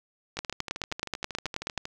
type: two click trains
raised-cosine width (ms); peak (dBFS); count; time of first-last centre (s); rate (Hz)
0.2; -12 / -18; 14 / 20; 0.39-1.777 / 0.37-1.854; 9.37 / 12.8
effects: none